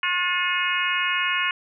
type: harmonic tone with a mistuned harmonic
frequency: 360 Hz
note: F#4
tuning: 47 cents flat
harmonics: 3 / 4 / 5 / 6 / 7 / 8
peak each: -28 / -28 / -28 / -28 / -28 / -28 dBFS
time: 0.03-1.51 s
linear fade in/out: 2 ms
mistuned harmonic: 5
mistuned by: -42 cents
effects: none